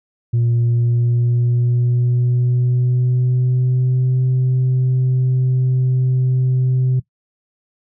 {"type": "tone with pitch glide", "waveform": "sine", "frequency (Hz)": [118.4, 128.37], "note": ["A#2", "C3"], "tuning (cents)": [27, -33], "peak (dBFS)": -11, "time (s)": [0.33, 7], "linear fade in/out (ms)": 10, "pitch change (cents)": 140, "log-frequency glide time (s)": [0.59, 4.19], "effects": ["noise-tail reverb RT60 0.1 s tail -18 dB re dry", "tanh soft clip ceiling -11 dBFS"]}